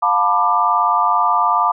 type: chord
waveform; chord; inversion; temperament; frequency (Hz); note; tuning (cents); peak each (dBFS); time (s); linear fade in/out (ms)
sine; B half-diminished seventh; second; just; 711.2 / 889 / 987.8 / 1185.3; F5 / A5 / B5 / D6; +31 / +18 / 0 / +16; -20 / -19 / -18 / -16; 0.02-1.72; 10
effects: none